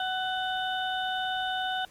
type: harmonic tone with a mistuned harmonic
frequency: 747 Hz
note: F#5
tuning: 16 cents sharp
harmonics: 1 / 2 / 4 / 5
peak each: -30 / -33 / -36 / -37 dBFS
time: 0-1.85 s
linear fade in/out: 2 ms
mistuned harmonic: 5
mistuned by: -51 cents
effects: pink hiss -56 dBFS RMS until 1.9 s + MP3 64 kbps